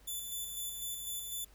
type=tone with tremolo; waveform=5% pulse; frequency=3498 Hz; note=A7; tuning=11 cents flat; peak=-29 dBFS; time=0.07-1.45 s; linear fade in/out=10 ms; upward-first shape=square; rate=4 Hz; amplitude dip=35%; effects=added 50 Hz sine -59 dBFS peak until 1.54 s + pink hiss -64 dBFS RMS until 1.54 s